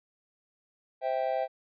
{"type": "chord", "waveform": "triangle", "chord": "C major", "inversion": "none", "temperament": "just", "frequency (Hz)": [523.3, 654.1, 784.9], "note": ["C5", "E5", "G5"], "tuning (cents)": [0, -14, 2], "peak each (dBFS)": [-30, -29, -30], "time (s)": [1.01, 1.48], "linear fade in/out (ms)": 50, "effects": ["resampled to 11025 Hz"]}